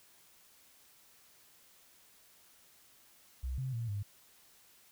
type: tone with pitch steps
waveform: sine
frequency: 64.1 / 131 / 116.3 / 101.9 Hz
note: C2 / C3 / A#2 / G#2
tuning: -35 / +2 / -4 / -32 cents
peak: -34 dBFS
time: 3.43-4.03 s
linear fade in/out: 10 ms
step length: 150 ms
effects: white hiss -63 dBFS RMS until 4.91 s

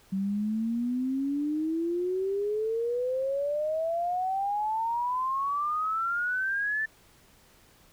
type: exponential sweep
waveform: sine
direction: up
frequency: 189.8 to 1775 Hz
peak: -26 dBFS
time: 0.12-6.86 s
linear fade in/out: 10 ms
effects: pink hiss -59 dBFS RMS until 7.92 s

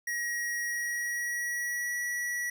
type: tone with pitch glide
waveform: square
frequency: 1900 to 1935.4 Hz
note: A#6 to B6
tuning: +33 to -36 cents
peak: -31 dBFS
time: 0.07-2.5 s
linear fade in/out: 5 ms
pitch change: +31 cents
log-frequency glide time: 0.67-1.98 s
effects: none

